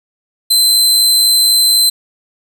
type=tone; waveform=sawtooth; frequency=4076 Hz; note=C8; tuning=46 cents flat; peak=-5 dBFS; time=0.5-1.9 s; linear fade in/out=10 ms; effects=none